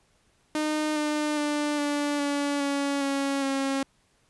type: tone with pitch steps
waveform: sawtooth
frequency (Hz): 305.8 / 300.7 / 295.7 / 290.8 / 286 / 281.2 / 276.6 / 272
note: D#4 / D4 / D4 / D4 / D4 / C#4 / C#4 / C#4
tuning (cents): -30 / +41 / +12 / -17 / -46 / +25 / -4 / -33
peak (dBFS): -21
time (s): 0.55-3.83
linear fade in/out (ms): 2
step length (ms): 410
effects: pink hiss -66 dBFS RMS until 4.29 s + resampled to 24000 Hz